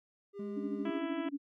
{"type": "tone with vibrato", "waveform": "triangle", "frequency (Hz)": 399.8, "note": "G4", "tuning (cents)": 34, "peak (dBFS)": -39, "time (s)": [0.33, 1.02], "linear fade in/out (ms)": 50, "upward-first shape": "square", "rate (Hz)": 10, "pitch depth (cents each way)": 10}
{"type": "tone", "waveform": "triangle", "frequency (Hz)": 207.7, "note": "G#3", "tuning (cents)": 0, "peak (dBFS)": -37, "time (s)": [0.39, 0.9], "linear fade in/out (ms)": 5}
{"type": "tone with tremolo", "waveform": "sine", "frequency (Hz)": 283.3, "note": "C#4", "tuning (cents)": 38, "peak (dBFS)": -32, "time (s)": [0.56, 1.38], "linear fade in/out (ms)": 20, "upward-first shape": "sine", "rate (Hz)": 13, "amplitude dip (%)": 95}
{"type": "harmonic tone", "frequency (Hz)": 331.4, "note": "E4", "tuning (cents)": 9, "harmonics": [1, 2, 3, 4, 5, 6, 7, 8, 9, 10], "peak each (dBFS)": [-37, -43, -47, -49, -51, -53, -54, -55, -56, -57], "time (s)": [0.85, 1.29], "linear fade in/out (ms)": 5}
{"effects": []}